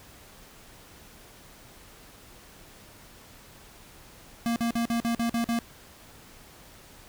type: tone bursts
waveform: square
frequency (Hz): 233.1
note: A#3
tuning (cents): 0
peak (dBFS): -25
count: 8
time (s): 4.46-5.589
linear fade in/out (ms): 0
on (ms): 100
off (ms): 47
effects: pink hiss -51 dBFS RMS until 7.08 s